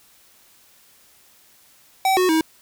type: tone with pitch steps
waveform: square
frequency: 766 / 367.2 / 319.4 Hz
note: G5 / F#4 / D#4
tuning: -40 / -13 / +45 cents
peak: -16 dBFS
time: 2.05-2.41 s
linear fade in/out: 2 ms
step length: 120 ms
effects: white hiss -54 dBFS RMS until 2.61 s